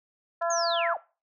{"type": "harmonic tone", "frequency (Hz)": 338.6, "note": "E4", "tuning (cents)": 46, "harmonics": [2, 3, 4, 5], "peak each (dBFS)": [-27, -33, -32, -37], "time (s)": [0.41, 0.94], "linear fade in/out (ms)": 10}
{"type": "clicks", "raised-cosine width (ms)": 0.2, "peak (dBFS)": -35, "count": 2, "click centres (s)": [0.423, 0.577]}
{"type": "linear sweep", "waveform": "sine", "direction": "down", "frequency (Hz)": [6710, 554.4], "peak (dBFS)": -29, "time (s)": [0.5, 0.97], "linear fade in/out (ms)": 5}
{"effects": ["noise-tail reverb RT60 0.3 s tail -18 dB re dry"]}